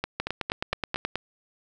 two click trains, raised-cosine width 0.3 ms, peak -11 / -11 dBFS, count 10 / 5, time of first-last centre 0.2-1.156 / 0.04-0.96 s, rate 9.41 / 4.35 Hz, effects none

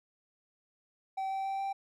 triangle tone with pitch steps, 770 / 774.5 / 778.9 / 783.5 Hz, G5 / G5 / G5 / G5, -31 / -21 / -11 / -1 cents, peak -30 dBFS, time 1.17-1.73 s, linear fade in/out 10 ms, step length 140 ms, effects none

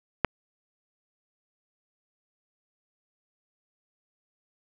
click, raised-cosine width 0.5 ms, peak -5 dBFS, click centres 0.247 s, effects none

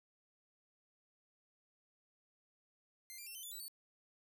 5% pulse tone with pitch steps, 2093 / 2377 / 2699 / 3064 / 3480 / 3951 / 4486 Hz, C7 / D7 / E7 / G7 / A7 / B7 / C#8, 0 / +20 / +40 / -40 / -20 / 0 / +20 cents, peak -39 dBFS, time 3.1-3.681 s, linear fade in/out 0 ms, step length 83 ms, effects none

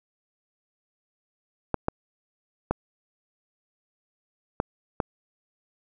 clicks, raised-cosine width 1 ms, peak -9 dBFS, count 5, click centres 1.743 / 1.884 / 2.71 / 4.601 / 5.002 s, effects none

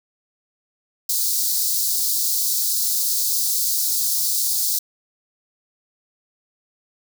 white high-pass noise, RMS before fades -21 dBFS, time 1.09-4.79 s, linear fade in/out 5 ms, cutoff 4100 Hz, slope 48 dB/octave, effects none

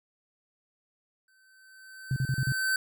square tone with exponential growth, 1538 Hz, G6, 33 cents flat, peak -24 dBFS, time 1.28-2.76 s, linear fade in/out 2 ms, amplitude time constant 320 ms
sine tone bursts, 130.81 Hz, C3, in tune, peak -24 dBFS, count 5, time 2.11-2.522 s, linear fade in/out 2 ms, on 52 ms, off 38 ms
effects none

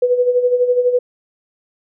sine tone with tremolo, 493.9 Hz, B4, in tune, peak -9 dBFS, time 0.02-0.99 s, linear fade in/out 5 ms, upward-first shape sine, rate 12 Hz, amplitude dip 65%, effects none

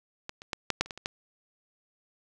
clicks, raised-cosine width 0.2 ms, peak -19 / -27 / -13 / -8 / -6 / -30 / -19 / -25 / -13 dBFS, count 9, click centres 0.294 / 0.419 / 0.532 / 0.703 / 0.81 / 0.86 / 0.908 / 0.976 / 1.059 s, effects none

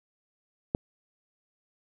click, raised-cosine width 2 ms, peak -12 dBFS, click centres 0.749 s, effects none

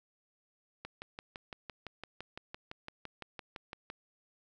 click train, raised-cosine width 0.3 ms, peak -26 dBFS, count 19, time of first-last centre 0.85-3.901 s, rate 5.9 Hz, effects none

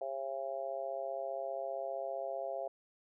harmonic tone, 135.2 Hz, C#3, 43 cents flat, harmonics 3 / 4 / 5 / 6, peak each -47 / -40 / -39 / -47 dBFS, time 0.01-2.68 s, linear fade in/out 5 ms, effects none

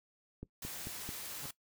click train, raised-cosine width 3 ms, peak -30 dBFS, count 4, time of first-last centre 0.43-1.091 s, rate 4.54 Hz
white noise, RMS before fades -44 dBFS, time 0.62-1.51 s, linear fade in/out 5 ms
sawtooth tone with exponential growth, 142.8 Hz, D3, 48 cents flat, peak -38 dBFS, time 1.34-1.46 s, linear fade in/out 2 ms, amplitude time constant 25 ms
effects noise-tail reverb RT60 0.1 s tail -19 dB re dry

